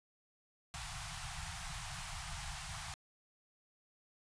pink band-stop noise, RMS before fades -44 dBFS, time 0.74-2.94 s, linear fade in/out 0 ms, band 170 to 680 Hz, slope 96 dB/octave, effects resampled to 22050 Hz

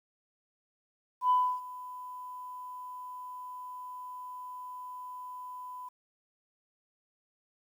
sine tone with ADSR envelope, 1000 Hz, B5, 21 cents sharp, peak -20 dBFS, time 1.21-5.89 s, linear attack 91 ms, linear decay 300 ms, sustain -20 dB, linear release 8 ms, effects tanh soft clip ceiling -17 dBFS + 10-bit

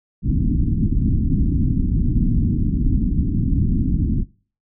pink low-pass noise, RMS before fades -18 dBFS, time 0.22-4.25 s, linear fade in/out 50 ms, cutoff 290 Hz, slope 48 dB/octave, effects noise-tail reverb RT60 0.4 s tail -21 dB re dry

